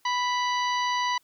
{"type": "harmonic tone with a mistuned harmonic", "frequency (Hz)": 987.8, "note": "B5", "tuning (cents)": 0, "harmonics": [1, 2, 3, 4, 5, 6], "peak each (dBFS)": [-25, -31, -35, -37, -39, -41], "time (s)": [0.05, 1.18], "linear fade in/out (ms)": 5, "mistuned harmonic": 5, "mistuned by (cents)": -83, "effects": ["white hiss -66 dBFS RMS until 1.23 s"]}